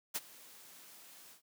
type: noise with ADSR envelope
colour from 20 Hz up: white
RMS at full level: -34 dBFS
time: 0.14-1.42 s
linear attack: 18 ms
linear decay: 35 ms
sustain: -22 dB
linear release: 110 ms
effects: high-pass 150 Hz 12 dB/octave